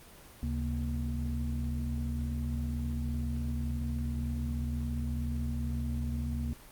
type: tone cluster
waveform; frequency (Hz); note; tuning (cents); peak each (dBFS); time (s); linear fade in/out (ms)
sine; 71.3 / 133.3 / 233.8; C#2 / C3 / A#3; +49 / +33 / +5; -32 / -38 / -36; 0.43-6.53; 0
effects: pink hiss -53 dBFS RMS until 6.71 s + Opus 24 kbps